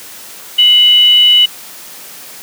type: tone with frequency modulation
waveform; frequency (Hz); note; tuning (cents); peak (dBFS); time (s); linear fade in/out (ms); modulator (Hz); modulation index
sine; 2960; F#7; 0; -4; 0.58-1.46; 10; 849; 0.2
effects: white hiss -32 dBFS RMS until 2.42 s + high-pass 150 Hz 12 dB/octave